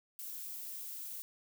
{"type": "noise", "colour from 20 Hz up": "violet", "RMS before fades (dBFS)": -44, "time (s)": [0.19, 1.22], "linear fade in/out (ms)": 0, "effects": []}